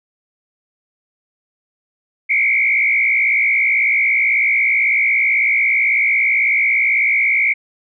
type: tone with frequency modulation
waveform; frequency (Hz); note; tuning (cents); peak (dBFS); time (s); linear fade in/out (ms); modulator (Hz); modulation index
sine; 2217; C#7; 0; -12; 2.29-7.54; 20; 58.1; 2
effects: none